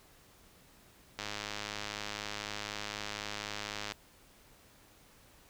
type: click train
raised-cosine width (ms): 0.2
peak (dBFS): -20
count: 285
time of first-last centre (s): 1.19-3.921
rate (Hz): 104
effects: pink hiss -61 dBFS RMS until 5.49 s